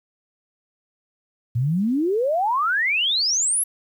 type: exponential sweep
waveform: sine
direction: up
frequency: 111.9 to 11490 Hz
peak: -18 dBFS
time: 1.55-3.64 s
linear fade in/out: 10 ms
effects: 9-bit